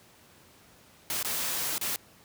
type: noise with dropouts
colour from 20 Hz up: white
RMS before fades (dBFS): -31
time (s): 1.1-1.96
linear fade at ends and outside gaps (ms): 1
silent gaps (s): 1.229-1.247 / 1.781-1.812
effects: pink hiss -57 dBFS RMS until 2.24 s + high-pass 80 Hz 12 dB/octave